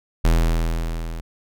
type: tone with level ramp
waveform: square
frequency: 41.2 Hz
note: E1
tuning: in tune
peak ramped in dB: -13 to -29 dBFS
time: 0.24-1.21 s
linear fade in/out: 10 ms
effects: none